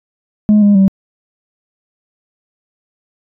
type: tone with pitch steps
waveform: sine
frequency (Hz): 210.6 / 204 / 193.3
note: G#3 / G#3 / G3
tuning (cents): +24 / -31 / -24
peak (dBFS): -3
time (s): 0.49-0.88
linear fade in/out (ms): 0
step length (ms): 130
effects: tanh soft clip ceiling -4 dBFS